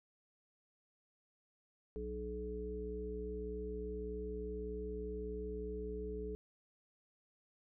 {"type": "harmonic tone with a mistuned harmonic", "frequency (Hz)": 60.9, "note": "B1", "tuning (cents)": -24, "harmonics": [1, 3, 5, 7], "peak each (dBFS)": [-44, -49, -51, -42], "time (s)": [1.96, 6.35], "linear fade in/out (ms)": 0, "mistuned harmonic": 3, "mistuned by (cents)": 31, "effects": []}